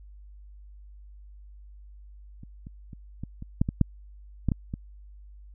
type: clicks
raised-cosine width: 5 ms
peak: -30 / -29 / -29 / -21 / -26 / -9 / -15 / -7 / -11 / -13 / -19 dBFS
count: 11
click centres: 2.434 / 2.669 / 2.932 / 3.236 / 3.424 / 3.615 / 3.689 / 3.813 / 4.487 / 4.518 / 4.739 s
effects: added 50 Hz sine -45 dBFS peak until 5.54 s